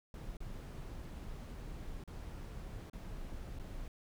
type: noise with dropouts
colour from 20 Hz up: brown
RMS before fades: -45 dBFS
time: 0.14-3.88 s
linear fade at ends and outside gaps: 1 ms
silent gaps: 0.369-0.404 / 2.038-2.076 / 2.898-2.932 / 3.589-3.596 s
effects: none